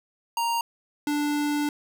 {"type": "tone pair in turn", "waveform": "square", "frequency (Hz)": [932.3, 293.7], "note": ["A#5", "D4"], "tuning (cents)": [0, 0], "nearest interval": "octave + minor sixth", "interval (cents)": 2000, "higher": "first", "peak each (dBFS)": -24, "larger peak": "neither", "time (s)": [[0.37, 0.61], [1.07, 1.69]], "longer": "second", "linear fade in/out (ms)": 2, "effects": []}